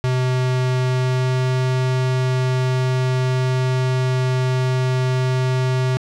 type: tone with pitch glide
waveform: square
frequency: 127.8 to 128.61 Hz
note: C3 to C3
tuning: -40 to -29 cents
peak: -17 dBFS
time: 0.04-5.97 s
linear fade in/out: 0 ms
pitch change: +11 cents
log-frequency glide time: 0.82-1.46 s
effects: low-pass 6000 Hz 12 dB/octave + 8-bit